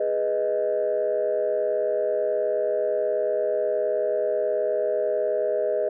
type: chord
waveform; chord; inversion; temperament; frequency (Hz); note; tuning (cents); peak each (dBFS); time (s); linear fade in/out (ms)
sine; G# minor; none; equal; 415.3 / 493.9 / 622.3; G#4 / B4 / D#5; 0 / 0 / 0; -26 / -26 / -23; 0-5.89; 5
effects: tanh soft clip ceiling -15 dBFS